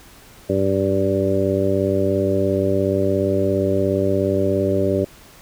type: harmonic tone with a mistuned harmonic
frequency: 97.1 Hz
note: G2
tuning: 16 cents flat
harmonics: 1 / 2 / 3 / 4 / 5 / 6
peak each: -24 / -25 / -24 / -21 / -26 / -22 dBFS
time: 0.49-5.05 s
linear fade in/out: 10 ms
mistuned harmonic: 1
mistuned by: +15 cents
effects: pink hiss -46 dBFS RMS until 5.41 s